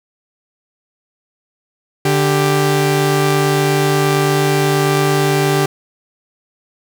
sawtooth tone pair together, 147 / 392.4 Hz, D3 / G4, +2 / +2 cents, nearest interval octave + perfect fourth, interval 1700 cents, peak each -11 dBFS, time 2.05-5.66 s, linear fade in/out 5 ms, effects none

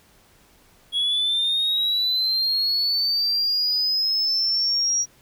triangle linear sweep, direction up, 3322 to 5710 Hz, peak -17 dBFS, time 0.92-5.06 s, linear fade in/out 50 ms, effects tanh soft clip ceiling -15 dBFS + pink hiss -56 dBFS RMS until 5.21 s

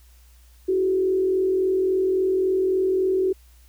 sine tone with frequency modulation, 376.4 Hz, F#4, 30 cents sharp, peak -18 dBFS, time 0.68-3.33 s, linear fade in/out 10 ms, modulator 43.6 Hz, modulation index 0.51, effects added 60 Hz sine -49 dBFS peak until 3.68 s + white hiss -59 dBFS RMS until 3.68 s

